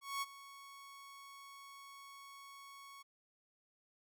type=tone with ADSR envelope; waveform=sawtooth; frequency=1108.7 Hz; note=C#6; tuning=in tune; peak=-32 dBFS; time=0.01-3.03 s; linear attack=210 ms; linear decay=29 ms; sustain=-17 dB; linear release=16 ms; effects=none